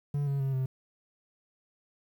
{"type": "tone with pitch steps", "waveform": "triangle", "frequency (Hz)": [143.7, 139.37, 135.17, 131.09], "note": ["D3", "C#3", "C#3", "C3"], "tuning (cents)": [-37, 10, -43, 4], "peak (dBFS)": -25, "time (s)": [0.14, 0.66], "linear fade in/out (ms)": 5, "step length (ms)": 130, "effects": ["10-bit"]}